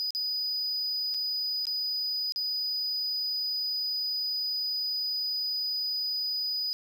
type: tone with dropouts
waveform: triangle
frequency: 4965 Hz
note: D#8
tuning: 5 cents flat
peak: -27 dBFS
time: 0-6.73 s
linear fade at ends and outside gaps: 0 ms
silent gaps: 0.106-0.149 / 1.141-1.145 / 1.654-1.669 / 2.322-2.36 s
effects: none